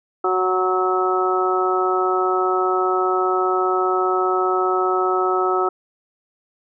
harmonic tone, 185 Hz, F#3, in tune, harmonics 2 / 3 / 4 / 5 / 6 / 7, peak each -20 / -31 / -23 / -30 / -31 / -21 dBFS, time 0.24-5.69 s, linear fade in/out 5 ms, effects none

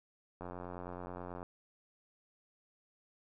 click train, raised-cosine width 1 ms, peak -30 dBFS, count 92, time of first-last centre 0.41-1.429 s, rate 89.3 Hz, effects none

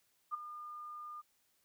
sine tone with ADSR envelope, 1210 Hz, D#6, 49 cents flat, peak -32 dBFS, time 0.31-1.22 s, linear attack 32 ms, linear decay 12 ms, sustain -12 dB, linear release 22 ms, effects white hiss -75 dBFS RMS until 1.64 s

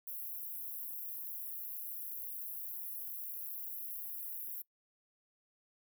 white high-pass noise, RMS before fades -43 dBFS, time 0.07-4.62 s, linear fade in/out 5 ms, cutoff 11000 Hz, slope 96 dB/octave, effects noise-tail reverb RT60 0.1 s tail -21 dB re dry

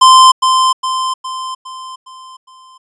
square tone with echo, 1038 Hz, C6, 14 cents flat, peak -3 dBFS, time 0.01-0.32 s, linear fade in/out 10 ms, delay 410 ms, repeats 6, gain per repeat -6 dB, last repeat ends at 2.78 s, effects resampled to 22050 Hz

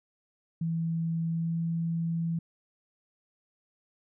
sine tone with pitch glide, 164.81 to 166.24 Hz, E3 to E3, 0 to +15 cents, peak -27 dBFS, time 0.61-2.39 s, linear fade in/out 5 ms, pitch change +15 cents, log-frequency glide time 1.27-1.58 s, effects none

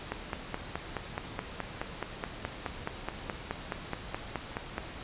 click train, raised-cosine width 0.5 ms, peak -17 dBFS, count 23, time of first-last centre 0.12-4.781 s, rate 4.72 Hz, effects pink hiss -43 dBFS RMS until 5.03 s + resampled to 8000 Hz

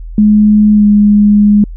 sine tone with pitch glide, 210.6 to 207 Hz, G#3 to G#3, +24 to -5 cents, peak -3 dBFS, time 0.18-1.64 s, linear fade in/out 2 ms, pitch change -29 cents, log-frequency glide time 0.73-0.85 s, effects added 41 Hz sine -22 dBFS peak until 1.76 s

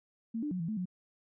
sine tone with pitch steps, 226.9 / 296.9 / 182.5 / 165.5 / 217.1 / 181.6 Hz, A#3 / D4 / F#3 / E3 / A3 / F#3, -47 / +19 / -24 / +7 / -23 / -32 cents, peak -32 dBFS, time 0.34-0.856 s, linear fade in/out 10 ms, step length 86 ms, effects none

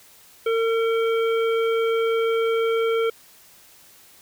harmonic tone, 454.3 Hz, A#4, 45 cents flat, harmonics 1 / 3 / 5 / 7, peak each -19 / -29 / -33 / -36 dBFS, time 0.46-3.1 s, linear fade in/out 5 ms, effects white hiss -51 dBFS RMS until 4.21 s

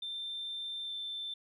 sine tone with pitch glide, 3574 to 3549 Hz, A7 to A7, +26 to +14 cents, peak -36 dBFS, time 0.02-1.34 s, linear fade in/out 5 ms, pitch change -12 cents, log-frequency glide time 0.83-0.93 s, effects tanh soft clip ceiling -32 dBFS

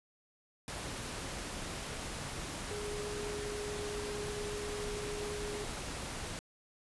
sine tone in noise, 415.3 Hz, G#4, in tune, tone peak -39 dBFS, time 2.71-5.64 s, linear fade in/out 0 ms, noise pink, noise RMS -41 dBFS, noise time 0.68-6.39 s, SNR -1 dB, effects resampled to 24000 Hz

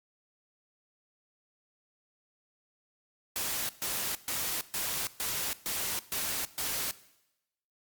white noise bursts, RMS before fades -33 dBFS, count 8, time 3.36-6.91 s, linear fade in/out 0 ms, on 330 ms, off 130 ms, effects noise-tail reverb RT60 0.9 s tail -18 dB re dry + Opus 48 kbps

